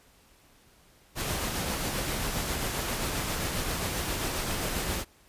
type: noise with tremolo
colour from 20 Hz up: pink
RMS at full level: -30 dBFS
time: 1.15-5.05 s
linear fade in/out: 50 ms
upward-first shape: sine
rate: 7.5 Hz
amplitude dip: 25%
effects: pink hiss -60 dBFS RMS until 5.28 s + resampled to 32000 Hz